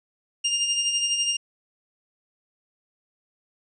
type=tone with tremolo; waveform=25% pulse; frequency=2811 Hz; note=F7; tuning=11 cents sharp; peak=-16 dBFS; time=0.44-1.37 s; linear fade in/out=10 ms; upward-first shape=sine; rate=12 Hz; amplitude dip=45%; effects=resampled to 22050 Hz